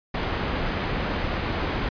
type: low-pass noise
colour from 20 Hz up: pink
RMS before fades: -27 dBFS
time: 0.14-1.89 s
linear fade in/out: 5 ms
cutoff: 2700 Hz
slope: 12 dB/octave
effects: resampled to 11025 Hz